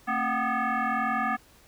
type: tone with frequency modulation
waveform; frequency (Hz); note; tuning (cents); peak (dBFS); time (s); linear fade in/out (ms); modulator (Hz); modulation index
sine; 225.2; A3; +40; -24; 0.07-1.37; 20; 492; 3.3
effects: pink hiss -57 dBFS RMS until 1.67 s